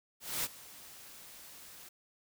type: noise with ADSR envelope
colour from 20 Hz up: white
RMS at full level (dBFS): -33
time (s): 0.2-1.89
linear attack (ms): 240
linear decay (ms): 34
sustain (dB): -19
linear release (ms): 7
effects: none